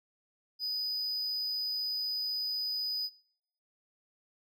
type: tone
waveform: triangle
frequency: 4978 Hz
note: D#8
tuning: in tune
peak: -30 dBFS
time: 0.59-3.1 s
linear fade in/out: 50 ms
effects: noise-tail reverb RT60 0.8 s tail -24 dB re dry